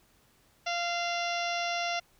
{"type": "harmonic tone with a mistuned harmonic", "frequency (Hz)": 692, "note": "F5", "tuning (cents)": -16, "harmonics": [1, 2, 3, 4, 5, 6, 7, 8, 9], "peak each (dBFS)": [-32, -38, -37, -37, -41, -44, -45, -42, -46], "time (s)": [0.66, 2], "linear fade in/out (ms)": 10, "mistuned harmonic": 9, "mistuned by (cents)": -68, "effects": ["pink hiss -65 dBFS RMS until 2.19 s"]}